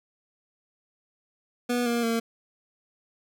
25% pulse tone with pitch steps, 243.5 / 236.3 / 229.3 Hz, B3 / A#3 / A#3, -24 / +24 / -28 cents, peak -20 dBFS, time 1.69-2.2 s, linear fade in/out 10 ms, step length 170 ms, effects none

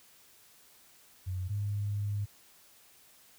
sine tone pair in turn, 92.4 / 102.44 Hz, F#2 / G#2, -2 / -23 cents, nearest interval major second, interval 179 cents, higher second, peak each -32 / -30 dBFS, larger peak second, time 1.26-1.49 / 1.49-2.26 s, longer second, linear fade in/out 20 ms, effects white hiss -60 dBFS RMS until 3.38 s

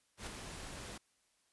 pink noise with ADSR envelope, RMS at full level -42 dBFS, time 0.17-0.98 s, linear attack 100 ms, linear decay 6 ms, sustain -5 dB, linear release 8 ms, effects white hiss -75 dBFS RMS until 1.52 s + resampled to 24000 Hz

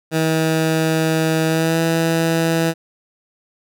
15% pulse tone with pitch glide, 160 to 164.31 Hz, D#3 to E3, +49 to -5 cents, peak -9 dBFS, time 0.11-2.74 s, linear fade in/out 50 ms, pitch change +46 cents, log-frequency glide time 1.47-1.78 s, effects none

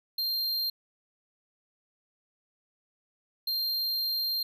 square tone bursts at uneven times, 4186 Hz, C8, in tune, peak -28 dBFS, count 2, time 0.18-0.7 / 3.47-4.43 s, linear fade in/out 5 ms, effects none

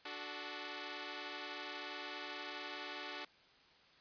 5% pulse chord, D major, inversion none, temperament equal with one note detuned, 293.7 / 370 / 434.4 Hz, D4 / F#4 / A4, 0 / 0 / -22 cents, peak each -36 / -36 / -38 dBFS, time 0.05-3.25 s, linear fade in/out 5 ms, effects white hiss -65 dBFS RMS until 4 s + resampled to 11025 Hz

